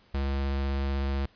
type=tone with vibrato; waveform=square; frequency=68.7 Hz; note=C#2; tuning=15 cents flat; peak=-27 dBFS; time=0.14-1.26 s; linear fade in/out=5 ms; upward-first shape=sine; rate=16 Hz; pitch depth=9 cents each way; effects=pink hiss -61 dBFS RMS until 1.35 s + resampled to 11025 Hz